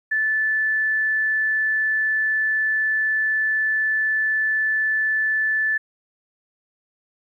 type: tone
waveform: sine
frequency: 1748 Hz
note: A6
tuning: 12 cents flat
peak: -18 dBFS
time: 0.11-5.78 s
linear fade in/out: 10 ms
effects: 10-bit